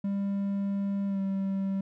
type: tone with pitch glide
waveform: triangle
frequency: 198.7 to 194.16 Hz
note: G3 to G3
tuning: +24 to -16 cents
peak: -25 dBFS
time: 0.04-1.81 s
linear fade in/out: 5 ms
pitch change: -40 cents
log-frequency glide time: 1.07-1.2 s
effects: none